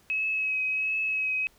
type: tone with vibrato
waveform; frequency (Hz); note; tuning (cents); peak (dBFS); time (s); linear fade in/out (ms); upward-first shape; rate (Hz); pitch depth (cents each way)
sine; 2561; D#7; +49; -25; 0.1-1.47; 0; triangle; 1.4; 24
effects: pink hiss -61 dBFS RMS until 1.58 s